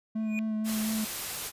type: tone with vibrato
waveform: triangle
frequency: 217.7 Hz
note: A3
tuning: 18 cents flat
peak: -26 dBFS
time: 0.15-1.05 s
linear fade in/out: 10 ms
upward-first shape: sine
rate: 4.2 Hz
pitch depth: 17 cents each way
type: tone with exponential growth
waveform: triangle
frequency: 2455 Hz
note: D#7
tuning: 24 cents flat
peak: -29 dBFS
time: 0.19-0.39 s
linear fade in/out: 0 ms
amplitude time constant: 43 ms
type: noise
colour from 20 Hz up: white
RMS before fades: -35 dBFS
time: 0.64-1.52 s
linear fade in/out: 50 ms
effects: resampled to 32000 Hz